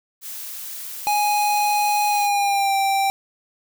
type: noise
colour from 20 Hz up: blue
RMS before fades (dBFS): -33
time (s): 0.21-2.3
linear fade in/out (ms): 50
type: tone with pitch glide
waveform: square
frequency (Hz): 830.6 to 784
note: G#5 to G5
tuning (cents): 0 to 0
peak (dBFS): -18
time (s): 1.07-3.1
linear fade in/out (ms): 0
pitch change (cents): -100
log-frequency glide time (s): 2.08-2.75
effects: none